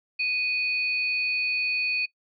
sine tone pair together, 2489 / 4441 Hz, D#7 / C#8, 0 / +2 cents, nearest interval minor seventh, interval 1002 cents, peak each -24 / -32 dBFS, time 0.19-2.06 s, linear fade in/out 10 ms, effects noise-tail reverb RT60 0.1 s tail -20 dB re dry

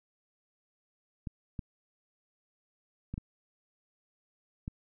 clicks, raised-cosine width 5 ms, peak -24 dBFS, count 5, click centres 1.272 / 1.592 / 3.14 / 3.179 / 4.679 s, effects none

